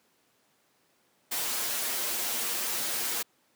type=noise with comb filter; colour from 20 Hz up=white; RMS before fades=-31 dBFS; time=1.31-3.23 s; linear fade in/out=10 ms; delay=8.5 ms; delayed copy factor=+0.85; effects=pink hiss -68 dBFS RMS until 3.55 s + high-pass 200 Hz 12 dB/octave